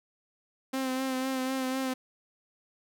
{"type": "tone with vibrato", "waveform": "sawtooth", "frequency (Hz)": 261.6, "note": "C4", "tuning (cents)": 0, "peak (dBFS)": -25, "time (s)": [0.73, 1.94], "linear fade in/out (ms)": 10, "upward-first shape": "sine", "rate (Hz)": 4, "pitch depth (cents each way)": 28, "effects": []}